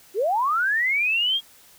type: linear sweep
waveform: sine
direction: up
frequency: 349.2 to 3300 Hz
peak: -19 dBFS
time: 0.14-1.41 s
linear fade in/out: 50 ms
effects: white hiss -52 dBFS RMS until 1.78 s